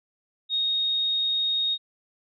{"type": "tone", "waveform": "sine", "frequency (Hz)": 3729, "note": "A#7", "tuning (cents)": 0, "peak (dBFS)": -22, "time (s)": [0.49, 1.78], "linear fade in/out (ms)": 50, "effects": []}